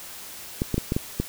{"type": "clicks", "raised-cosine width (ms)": 3, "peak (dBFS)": -10, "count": 6, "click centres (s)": [0.619, 0.743, 0.78, 0.921, 0.965, 1.2], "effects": ["white hiss -40 dBFS RMS until 1.28 s"]}